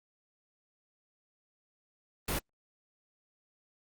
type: noise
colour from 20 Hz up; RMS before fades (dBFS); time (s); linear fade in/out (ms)
pink; -32; 2.28-2.39; 5
effects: Opus 32 kbps